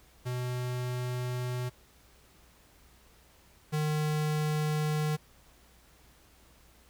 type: tone pair in turn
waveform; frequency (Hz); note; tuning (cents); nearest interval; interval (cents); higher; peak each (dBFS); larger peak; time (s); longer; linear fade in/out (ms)
square; 124.6 / 152.48; B2 / D#3; +16 / -35; minor third; 349; second; -32 / -28; second; 0.25-1.7 / 3.72-5.17; neither; 20
effects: added 60 Hz sine -63 dBFS peak until 6.89 s + pink hiss -61 dBFS RMS until 6.89 s